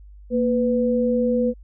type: tone pair together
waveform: sine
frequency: 233.1 / 497.6 Hz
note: A#3 / B4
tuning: 0 / +13 cents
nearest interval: octave + minor second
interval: 1313 cents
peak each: -20 dBFS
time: 0.3-1.54 s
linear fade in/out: 50 ms
effects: added 50 Hz sine -41 dBFS peak until 1.63 s